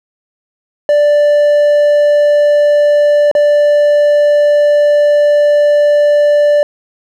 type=tone with dropouts; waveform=triangle; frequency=587.3 Hz; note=D5; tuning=in tune; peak=-4 dBFS; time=0.89-6.63 s; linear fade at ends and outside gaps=1 ms; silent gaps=3.314-3.351 s; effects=none